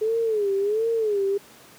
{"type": "tone with vibrato", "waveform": "sine", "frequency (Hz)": 424.3, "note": "G#4", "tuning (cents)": 37, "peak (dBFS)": -20, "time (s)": [0.01, 1.38], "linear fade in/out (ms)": 10, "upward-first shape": "sine", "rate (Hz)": 1.4, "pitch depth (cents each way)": 140, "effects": ["pink hiss -49 dBFS RMS until 1.78 s", "high-pass 150 Hz 12 dB/octave"]}